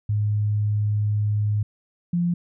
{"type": "tone pair in turn", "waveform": "sine", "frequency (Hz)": [104.8, 173.8], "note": ["G#2", "F3"], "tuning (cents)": [16, -8], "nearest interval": "major sixth", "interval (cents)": 876, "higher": "second", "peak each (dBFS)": -19, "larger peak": "neither", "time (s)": [[0.09, 1.63], [2.13, 2.34]], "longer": "first", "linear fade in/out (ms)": 5, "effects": []}